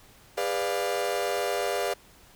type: chord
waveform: 40% pulse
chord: G# diminished seventh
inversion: none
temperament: equal with one note detuned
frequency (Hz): 405.8 / 493.9 / 587.3 / 698.5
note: G#4 / B4 / D5 / F5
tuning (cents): -40 / 0 / 0 / 0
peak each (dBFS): -31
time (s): 0.37-1.94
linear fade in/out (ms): 10
effects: pink hiss -55 dBFS RMS until 2.35 s